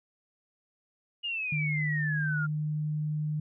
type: exponential sweep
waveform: sine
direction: down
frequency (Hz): 2882 to 1382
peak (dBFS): -30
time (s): 1.23-2.47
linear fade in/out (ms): 20
type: tone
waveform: sine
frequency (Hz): 151.9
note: D#3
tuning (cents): -41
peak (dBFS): -28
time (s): 1.52-3.4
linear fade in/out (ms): 5
effects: none